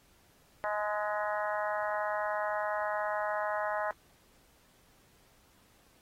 harmonic tone with a mistuned harmonic, 210 Hz, G#3, 19 cents sharp, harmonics 3 / 4 / 5 / 6 / 7 / 8 / 9, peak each -34 / -36 / -38 / -40 / -41 / -42 / -43 dBFS, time 0.64-3.91 s, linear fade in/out 0 ms, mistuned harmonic 5, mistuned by -27 cents, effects pink hiss -65 dBFS RMS until 6.01 s + AAC 48 kbps

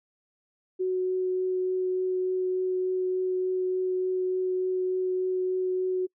sine tone with vibrato, 370 Hz, F#4, in tune, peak -24 dBFS, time 0.79-6.07 s, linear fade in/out 20 ms, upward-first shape triangle, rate 3.4 Hz, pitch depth 8 cents each way, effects noise-tail reverb RT60 0.1 s tail -26 dB re dry

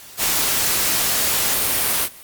white noise, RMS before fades -19 dBFS, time 0.17-2.09 s, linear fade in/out 50 ms, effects white hiss -41 dBFS RMS until 2.23 s + Opus 48 kbps

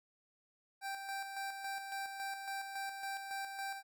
25% pulse tone with tremolo, 784 Hz, G5, in tune, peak -35 dBFS, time 0.81-3.83 s, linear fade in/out 50 ms, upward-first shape square, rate 3.6 Hz, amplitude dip 45%, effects none

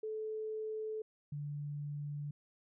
sine tone pair in turn, 434.6 / 145.87 Hz, A4 / D3, -21 / -11 cents, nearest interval octave + perfect fifth, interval 1890 cents, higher first, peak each -37 / -38 dBFS, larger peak first, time 0.03-1.02 / 1.32-2.31 s, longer neither, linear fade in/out 5 ms, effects none

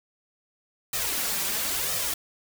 white noise with flanger, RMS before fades -28 dBFS, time 0.93-2.14 s, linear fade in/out 5 ms, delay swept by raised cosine 1.6 to 5.2 ms, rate 1 Hz, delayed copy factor +0.65, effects none

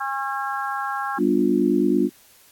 harmonic tone, 271.6 Hz, C#4, 35 cents flat, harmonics 3 / 4 / 5 / 6, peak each -28 / -29 / -30 / -31 dBFS, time 0-1.19 s, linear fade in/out 10 ms
sine chord, G dominant seventh, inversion none, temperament just, 196 / 245 / 294 / 352.8 Hz, G3 / B3 / D4 / F4, 0 / -14 / +2 / +18 cents, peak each -24 / -22 / -21 / -21 dBFS, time 1.17-2.1 s, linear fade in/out 50 ms
effects white hiss -53 dBFS RMS until 2.51 s + AAC 64 kbps

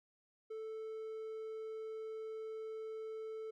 triangle tone, 440 Hz, A4, in tune, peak -40 dBFS, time 0.5-3.51 s, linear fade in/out 10 ms, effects none

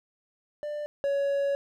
triangle tone pair in turn, 593 / 559.8 Hz, D5 / C#5, +17 / +17 cents, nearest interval minor second, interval 100 cents, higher first, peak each -29 / -22 dBFS, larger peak second, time 0.63-0.86 / 1.04-1.55 s, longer second, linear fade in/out 0 ms, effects none

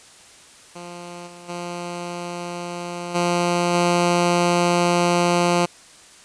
10% pulse tone with level steps, 174.61 Hz, F3, in tune, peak -26 / -32 / -20 / -10 / -8 dBFS, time 0.75-5.66 s, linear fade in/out 10 ms, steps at 1.26 / 1.48 / 3.14 / 3.73 s, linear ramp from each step 20 ms, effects white hiss -47 dBFS RMS until 6.24 s + resampled to 22050 Hz

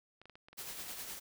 clicks, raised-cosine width 0.3 ms, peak -39 dBFS, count 9, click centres 0.216 / 0.256 / 0.297 / 0.355 / 0.485 / 0.53 / 0.71 / 0.805 / 0.866 s
white noise with tremolo, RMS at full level -43 dBFS, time 0.57-1.2 s, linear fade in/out 20 ms, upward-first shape sine, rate 9.7 Hz, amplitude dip 40%
effects none

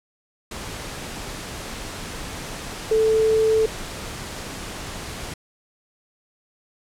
sine tone in noise, 440 Hz, A4, in tune, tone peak -15 dBFS, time 2.91-3.66 s, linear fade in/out 5 ms, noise pink, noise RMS -33 dBFS, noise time 0.51-5.34 s, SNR +15 dB, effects low-pass 10000 Hz 12 dB/octave

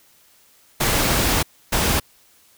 pink noise bursts at uneven times, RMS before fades -19 dBFS, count 2, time 0.8-1.43 / 1.72-2 s, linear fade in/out 10 ms, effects white hiss -55 dBFS RMS until 2.57 s

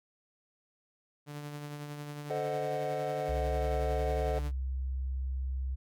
sawtooth tone with tremolo, 146.83 Hz, D3, in tune, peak -34 dBFS, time 1.26-4.52 s, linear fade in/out 50 ms, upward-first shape triangle, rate 11 Hz, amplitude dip 40%
triangle chord, A diminished seventh, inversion none, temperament equal, 440 / 523.3 / 622.3 / 740 Hz, A4 / C5 / Eb5 / Gb5, 0 / 0 / 0 / 0 cents, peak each -35 dBFS, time 2.3-4.39 s, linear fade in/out 2 ms
sine tone, 65.41 Hz, C2, in tune, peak -31 dBFS, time 3.28-5.76 s, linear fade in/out 20 ms
effects none

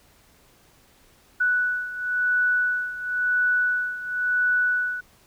sine beating tone pair, 1480 / 1480.96 Hz, F#6 / F#6, 0 / +1 cents, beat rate 0.96 Hz, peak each -22 / -26 dBFS, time 1.4-5.01 s, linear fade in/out 10 ms, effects pink hiss -57 dBFS RMS until 5.26 s

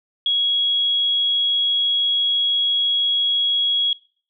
sine tone, 3322 Hz, G#7, in tune, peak -16 dBFS, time 0.26-3.93 s, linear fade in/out 2 ms, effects noise-tail reverb RT60 0.5 s tail -22 dB re dry

